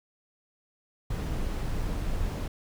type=noise; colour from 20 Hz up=brown; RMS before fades=-30 dBFS; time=1.1-2.48 s; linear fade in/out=5 ms; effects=none